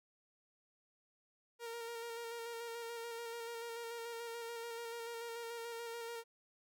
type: tone with vibrato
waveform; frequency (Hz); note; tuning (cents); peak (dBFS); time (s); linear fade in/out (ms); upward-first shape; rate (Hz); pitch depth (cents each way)
sawtooth; 465.3; A#4; -3; -39; 1.59-6.24; 50; square; 6.9; 20
effects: none